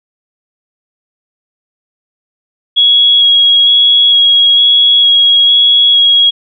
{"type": "tone with vibrato", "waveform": "sine", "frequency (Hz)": 3322, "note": "G#7", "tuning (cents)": 0, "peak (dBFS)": -4, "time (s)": [2.76, 6.31], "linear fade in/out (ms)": 20, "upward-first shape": "square", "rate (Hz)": 1.1, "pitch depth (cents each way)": 9, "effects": []}